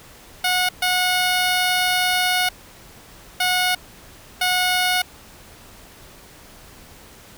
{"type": "tone bursts at uneven times", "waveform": "10% pulse", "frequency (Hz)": 729, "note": "F#5", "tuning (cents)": -26, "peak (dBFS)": -9, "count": 4, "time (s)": [[0.44, 0.69], [0.82, 2.49], [3.4, 3.75], [4.41, 5.02]], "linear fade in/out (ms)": 5, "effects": ["pink hiss -45 dBFS RMS until 7.37 s"]}